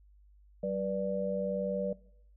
sine tone cluster, 190.2 / 487 / 588 Hz, F#3 / B4 / D5, +48 / -24 / +2 cents, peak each -36 / -35 / -33 dBFS, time 0.63-1.93 s, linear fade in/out 5 ms, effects noise-tail reverb RT60 0.7 s tail -21 dB re dry + added 50 Hz sine -57 dBFS peak until 2.36 s

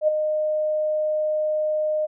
sine tone with ADSR envelope, 614 Hz, D#5, 23 cents flat, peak -13 dBFS, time 0.01-2.07 s, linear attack 70 ms, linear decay 9 ms, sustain -7 dB, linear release 25 ms, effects none

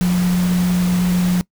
sine tone in noise, 179.2 Hz, F3, 45 cents sharp, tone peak -13 dBFS, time 0.01-1.41 s, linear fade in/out 0 ms, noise pink, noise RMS -28 dBFS, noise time 0.01-1.41 s, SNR +12 dB, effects noise-tail reverb RT60 0.1 s tail -22 dB re dry

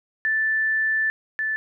sine tone pair in turn, 1760 / 1752.5 Hz, A6 / A6, 0 / -7 cents, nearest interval unison, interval 7 cents, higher first, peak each -19 / -22 dBFS, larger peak first, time 0.25-1.1 / 1.39-1.56 s, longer first, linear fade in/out 0 ms, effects none

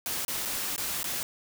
white noise with dropouts, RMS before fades -32 dBFS, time 0.06-1.23 s, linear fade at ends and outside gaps 1 ms, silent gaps 0.25-0.281 / 0.452-0.456 / 0.762-0.779 / 1.031-1.042 s, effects none

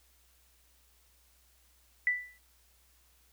sine tone with exponential decay, 1979 Hz, B6, 3 cents sharp, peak -22 dBFS, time 2.07-2.38 s, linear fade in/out 1 ms, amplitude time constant 66 ms, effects added 61 Hz sine -67 dBFS peak until 3.32 s + white hiss -67 dBFS RMS until 3.32 s

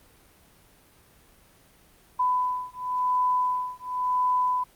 sine beating tone pair, 1000 / 1000.94 Hz, B5 / B5, +21 / +23 cents, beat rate 0.94 Hz, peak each -26 dBFS, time 2.19-4.64 s, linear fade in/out 10 ms, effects pink hiss -57 dBFS RMS until 4.75 s + Opus 32 kbps

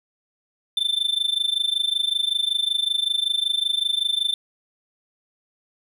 triangle tone with amplitude modulation, 3550 Hz, A7, 15 cents sharp, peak -15 dBFS, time 0.77-4.34 s, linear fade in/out 2 ms, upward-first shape sine, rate 25.3 Hz, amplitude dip 90%, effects none

